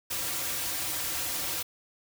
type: noise with comb filter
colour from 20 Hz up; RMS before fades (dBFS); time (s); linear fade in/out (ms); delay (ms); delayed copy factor
white; -32; 0.1-1.63; 10; 4.7; -0.8
effects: none